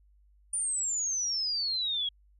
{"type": "exponential sweep", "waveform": "sine", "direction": "down", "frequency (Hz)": [9397, 3280], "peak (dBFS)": -28, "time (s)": [0.53, 2.09], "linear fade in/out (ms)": 5, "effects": ["added 50 Hz sine -59 dBFS peak until 2.39 s"]}